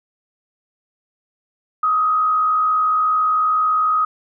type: tone with frequency modulation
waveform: sine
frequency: 1257 Hz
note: D#6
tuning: 17 cents sharp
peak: -14 dBFS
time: 1.83-4.05 s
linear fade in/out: 5 ms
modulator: 62.2 Hz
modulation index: 0.39
effects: none